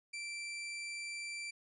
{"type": "tone", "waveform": "sawtooth", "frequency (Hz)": 2344, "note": "D7", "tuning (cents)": -4, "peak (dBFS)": -37, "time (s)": [0.13, 1.51], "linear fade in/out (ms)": 10, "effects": ["resampled to 24000 Hz"]}